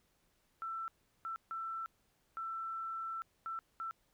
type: tone bursts at uneven times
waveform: sine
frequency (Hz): 1335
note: E6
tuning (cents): +22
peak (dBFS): -38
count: 6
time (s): 0.62-0.88 / 1.25-1.36 / 1.51-1.86 / 2.37-3.22 / 3.46-3.59 / 3.8-3.91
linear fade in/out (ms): 0
effects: pink hiss -75 dBFS RMS until 4.13 s

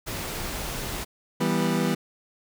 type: noise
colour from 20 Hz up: pink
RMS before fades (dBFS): -32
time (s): 0.06-1.05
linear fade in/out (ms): 20
type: chord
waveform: 30% pulse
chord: E minor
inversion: none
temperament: equal with one note detuned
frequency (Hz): 164.81 / 196 / 244.7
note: E3 / G3 / B3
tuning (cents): 0 / 0 / -16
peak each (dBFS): -24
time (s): 1.4-1.95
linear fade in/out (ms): 10
effects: none

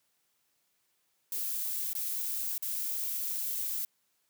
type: noise with dropouts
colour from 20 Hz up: violet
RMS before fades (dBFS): -34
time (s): 1.32-3.85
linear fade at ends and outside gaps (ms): 2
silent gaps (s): 1.932-1.951 / 2.58-2.624
effects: white hiss -75 dBFS RMS until 4.29 s + high-pass 80 Hz 12 dB/octave

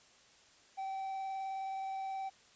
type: tone with vibrato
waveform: triangle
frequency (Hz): 772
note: G5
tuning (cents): -27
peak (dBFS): -35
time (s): 0.77-2.3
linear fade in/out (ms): 20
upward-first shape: triangle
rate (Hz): 19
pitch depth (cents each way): 13
effects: white hiss -63 dBFS RMS until 2.55 s + resampled to 16000 Hz

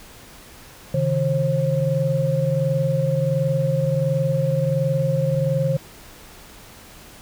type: tone cluster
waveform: sine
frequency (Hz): 136.1 / 157.5 / 535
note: C#3 / D#3 / C5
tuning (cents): -31 / +21 / +38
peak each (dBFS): -22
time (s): 0.94-5.77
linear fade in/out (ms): 5
effects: pink hiss -44 dBFS RMS until 7.21 s

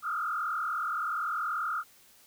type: tone with frequency modulation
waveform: sine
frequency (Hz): 1320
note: E6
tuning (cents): +2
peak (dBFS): -29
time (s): 0.02-1.84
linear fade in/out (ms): 50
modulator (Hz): 40.9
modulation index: 2.6
effects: white hiss -59 dBFS RMS until 2.26 s

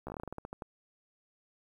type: slowing click train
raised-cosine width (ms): 1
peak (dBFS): -26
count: 14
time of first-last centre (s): 0.07-0.622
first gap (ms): 14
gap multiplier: 1.17
effects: 10-bit

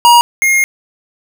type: tone pair in turn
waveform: square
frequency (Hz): 952 / 2137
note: A#5 / C7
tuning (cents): +36 / +36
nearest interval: octave + major second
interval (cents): 1400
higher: second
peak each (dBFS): -4 / -9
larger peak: first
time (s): 0.05-0.21 / 0.42-0.64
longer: second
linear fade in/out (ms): 0
effects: none

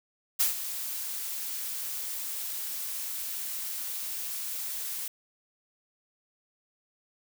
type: noise with ADSR envelope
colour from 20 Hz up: blue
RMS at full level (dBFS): -23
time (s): 0.39-5.08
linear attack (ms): 17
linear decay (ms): 130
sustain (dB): -12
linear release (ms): 3
effects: none

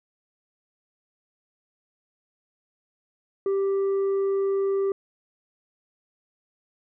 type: tone with tanh clipping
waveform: triangle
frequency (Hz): 392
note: G4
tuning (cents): 0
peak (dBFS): -22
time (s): 3.46-4.92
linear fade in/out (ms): 2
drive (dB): 8
effects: none

